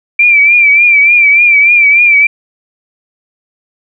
sine tone with vibrato, 2349 Hz, D7, in tune, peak -3 dBFS, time 0.19-2.27 s, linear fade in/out 5 ms, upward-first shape triangle, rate 3.4 Hz, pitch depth 76 cents each way, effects none

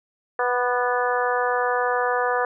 harmonic tone with a mistuned harmonic, 246.9 Hz, B3, in tune, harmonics 2 / 3 / 4 / 5 / 6 / 7, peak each -24 / -26 / -27 / -28 / -29 / -29 dBFS, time 0.39-2.45 s, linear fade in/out 2 ms, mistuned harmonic 5, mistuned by -26 cents, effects none

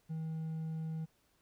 triangle tone with hard clipping, 160 Hz, D#3, 49 cents sharp, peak -37 dBFS, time 0.09-1.06 s, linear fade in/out 20 ms, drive 5 dB, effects pink hiss -73 dBFS RMS until 1.41 s

